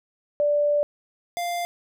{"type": "tone pair in turn", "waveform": ["sine", "square"], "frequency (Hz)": [586, 696.9], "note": ["D5", "F5"], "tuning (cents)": [-4, -4], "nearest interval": "minor third", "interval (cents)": 300, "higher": "second", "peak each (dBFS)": [-18, -26], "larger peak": "first", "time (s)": [[0.4, 0.83], [1.37, 1.65]], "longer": "first", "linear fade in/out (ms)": 0, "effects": []}